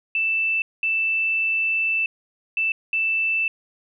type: tone bursts at uneven times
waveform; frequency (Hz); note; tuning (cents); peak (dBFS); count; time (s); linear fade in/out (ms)
sine; 2651; E7; +9; -19; 4; 0.15-0.62 / 0.83-2.06 / 2.57-2.72 / 2.93-3.48; 2
effects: none